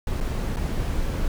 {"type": "noise with dropouts", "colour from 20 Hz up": "brown", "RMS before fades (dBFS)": -25, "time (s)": [0.07, 1.28], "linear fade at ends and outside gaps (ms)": 2, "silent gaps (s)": [[0.204, 0.209], [0.561, 0.568]], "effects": []}